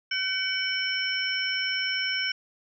sine tone cluster, 1522 / 2265 / 3005 / 5400 Hz, F#6 / C#7 / F#7 / E8, +48 / +37 / +26 / +41 cents, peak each -31 dBFS, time 0.11-2.32 s, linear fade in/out 5 ms, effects none

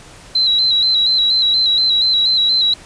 sine tone with vibrato, 3984 Hz, B7, 14 cents sharp, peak -11 dBFS, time 0.35-2.74 s, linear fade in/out 5 ms, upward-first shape square, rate 4.2 Hz, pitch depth 42 cents each way, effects pink hiss -40 dBFS RMS until 2.85 s + resampled to 22050 Hz

